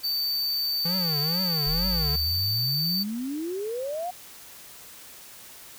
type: tone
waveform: square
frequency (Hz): 4573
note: D8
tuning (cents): -47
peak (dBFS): -25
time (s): 0.03-3.04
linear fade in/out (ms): 20
type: tone with vibrato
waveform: square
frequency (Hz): 164.7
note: E3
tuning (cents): -1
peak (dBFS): -29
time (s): 0.85-2.16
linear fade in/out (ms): 5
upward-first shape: triangle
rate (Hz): 2.2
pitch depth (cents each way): 260
type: exponential sweep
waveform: sine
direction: up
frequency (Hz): 38.57 to 740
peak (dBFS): -28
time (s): 1.66-4.11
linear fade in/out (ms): 10
effects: white hiss -46 dBFS RMS until 5.78 s